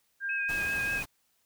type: tone with pitch glide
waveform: sine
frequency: 1600 to 1619.5 Hz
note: G6 to G#6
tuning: +35 to -44 cents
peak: -30 dBFS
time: 0.2-1.02 s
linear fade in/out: 50 ms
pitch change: +21 cents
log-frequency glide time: 0.33-0.55 s
type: tone with vibrato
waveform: sine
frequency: 2534 Hz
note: D#7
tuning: 31 cents sharp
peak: -32 dBFS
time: 0.29-1.03 s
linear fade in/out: 5 ms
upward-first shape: sine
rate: 5.1 Hz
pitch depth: 29 cents each way
type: noise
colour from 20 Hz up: pink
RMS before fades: -40 dBFS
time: 0.48-1.06 s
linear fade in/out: 20 ms
effects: white hiss -72 dBFS RMS until 1.45 s